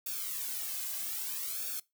blue noise with flanger, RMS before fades -37 dBFS, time 0.06-1.8 s, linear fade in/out 5 ms, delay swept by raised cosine 0.99 to 2.19 ms, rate 0.62 Hz, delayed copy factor -1, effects noise-tail reverb RT60 0.2 s tail -21 dB re dry

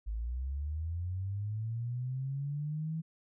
sine linear sweep, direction up, 51.3 to 162.9 Hz, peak -33 dBFS, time 0.06-3.02 s, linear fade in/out 20 ms, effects none

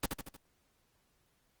pink noise with echo, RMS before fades -31 dBFS, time 0.03-0.06 s, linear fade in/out 5 ms, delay 77 ms, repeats 4, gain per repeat -5 dB, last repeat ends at 0.368 s, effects pink hiss -74 dBFS RMS until 1.6 s + Opus 24 kbps

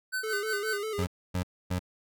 square tone with tremolo, 1517 Hz, F#6, 43 cents sharp, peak -29 dBFS, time 0.12-0.79 s, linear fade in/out 20 ms, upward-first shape sine, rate 5.5 Hz, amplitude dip 85%
square tone with vibrato, 421.6 Hz, G#4, 26 cents sharp, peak -32 dBFS, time 0.23-1.05 s, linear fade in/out 10 ms, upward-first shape square, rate 5 Hz, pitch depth 62 cents each way
25% pulse tone bursts, 90.8 Hz, F#2, 32 cents flat, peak -24 dBFS, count 3, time 0.98-1.793 s, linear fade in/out 10 ms, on 91 ms, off 270 ms
effects none

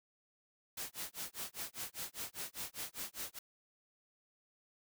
white noise with tremolo, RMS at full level -41 dBFS, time 0.77-3.39 s, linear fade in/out 5 ms, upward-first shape sine, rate 5 Hz, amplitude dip 100%, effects none

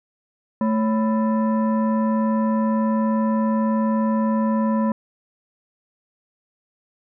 sine tone with frequency modulation, 219.7 Hz, A3, 2 cents flat, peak -17 dBFS, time 0.61-4.92 s, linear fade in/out 2 ms, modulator 774 Hz, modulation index 0.68, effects none

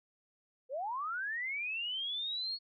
sine linear sweep, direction up, 481.1 to 4382 Hz, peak -34 dBFS, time 0.69-2.59 s, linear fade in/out 50 ms, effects MP3 96 kbps

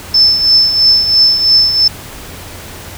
sine tone with tremolo, 5274 Hz, E8, in tune, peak -3 dBFS, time 0.14-1.88 s, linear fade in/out 5 ms, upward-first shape triangle, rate 3 Hz, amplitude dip 65%, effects added 89 Hz sine -35 dBFS peak until 2.97 s + pink hiss -30 dBFS RMS until 2.97 s

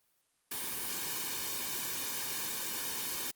white noise with comb filter, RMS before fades -37 dBFS, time 0.51-3.31 s, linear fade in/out 5 ms, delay 1.5 ms, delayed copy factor -0.6, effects white hiss -74 dBFS RMS until 3.35 s + Opus 32 kbps

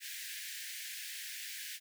pink high-pass noise, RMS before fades -44 dBFS, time 0-1.8 s, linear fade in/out 50 ms, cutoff 1600 Hz, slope 96 dB/octave, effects none

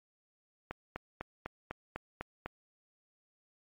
click train, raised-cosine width 0.5 ms, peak -22 dBFS, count 8, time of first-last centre 0.71-2.46 s, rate 4 Hz, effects MP3 64 kbps

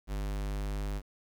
square tone, 50.2 Hz, G1, 42 cents sharp, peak -33 dBFS, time 0.07-1.02 s, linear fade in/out 50 ms, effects 10-bit

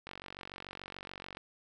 click train, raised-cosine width 0.3 ms, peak -27 dBFS, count 62, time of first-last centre 0.07-1.371 s, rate 46.9 Hz, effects none

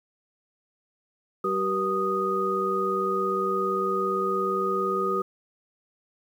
sine tone cluster, 192.9 / 383.5 / 480.9 / 1241 Hz, G3 / G4 / B4 / D#6, -28 / -38 / -46 / -5 cents, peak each -34 / -27 / -32 / -26 dBFS, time 1.44-5.22 s, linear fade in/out 5 ms, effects 9-bit

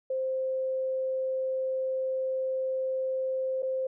sine tone with dropouts, 523.3 Hz, C5, in tune, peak -27 dBFS, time 0.1-3.87 s, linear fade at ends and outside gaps 5 ms, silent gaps 3.623-3.629 s, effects none

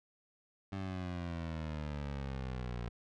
20% pulse exponential sweep, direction down, 98 to 58.27 Hz, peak -33 dBFS, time 0.72-2.89 s, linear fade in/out 5 ms, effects low-pass 4000 Hz 12 dB/octave

